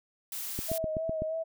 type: noise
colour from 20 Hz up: blue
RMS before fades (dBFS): -37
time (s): 0.32-0.78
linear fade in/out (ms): 2
type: click train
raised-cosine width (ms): 3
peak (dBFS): -21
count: 6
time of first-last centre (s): 0.59-1.221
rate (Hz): 7.93
type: tone with vibrato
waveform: sine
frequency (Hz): 639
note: D#5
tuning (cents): +46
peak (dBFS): -30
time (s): 0.68-1.44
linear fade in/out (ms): 20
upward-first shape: sine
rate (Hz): 3.2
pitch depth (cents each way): 37
effects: none